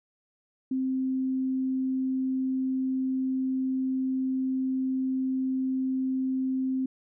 sine tone, 261.6 Hz, C4, in tune, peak -25 dBFS, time 0.71-6.86 s, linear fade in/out 5 ms, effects none

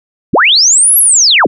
sine linear two-way sweep, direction up then down, 63.1 to 11590 to 63.1 Hz, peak -4 dBFS, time 0.33-1.47 s, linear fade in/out 10 ms, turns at 0.98 s, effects none

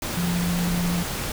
sine tone in noise, 174.61 Hz, F3, in tune, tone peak -22 dBFS, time 0.17-1.03 s, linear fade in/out 2 ms, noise pink, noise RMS -29 dBFS, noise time 0.02-1.32 s, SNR +4 dB, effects none

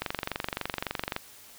click train, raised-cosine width 0.3 ms, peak -13 dBFS, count 28, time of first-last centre 0.02-1.164 s, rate 23.6 Hz, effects white hiss -51 dBFS RMS until 1.58 s

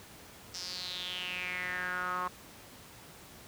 sawtooth tone with band-pass filter sweep, 181 Hz, F#3, 38 cents flat, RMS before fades -37 dBFS, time 0.54-2.28 s, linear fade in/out 5 ms, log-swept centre 5500 to 1100 Hz, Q 6.2, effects pink hiss -52 dBFS RMS until 3.47 s + high-pass 60 Hz 12 dB/octave

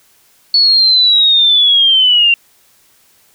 sine linear sweep, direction down, 4435 to 2750 Hz, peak -6 dBFS, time 0.54-2.34 s, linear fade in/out 2 ms, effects white hiss -51 dBFS RMS until 3.34 s

